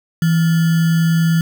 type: tone with sample-and-hold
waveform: sine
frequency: 164.81 Hz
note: E3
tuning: in tune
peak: -11 dBFS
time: 0.22-1.41 s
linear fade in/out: 2 ms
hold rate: 1575 Hz
effects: none